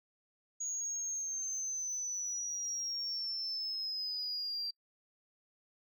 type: linear sweep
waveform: sine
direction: down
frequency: 6710 to 4704 Hz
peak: -34 dBFS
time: 0.6-4.71 s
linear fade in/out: 10 ms
effects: noise-tail reverb RT60 0.1 s tail -26 dB re dry + tanh soft clip ceiling -31 dBFS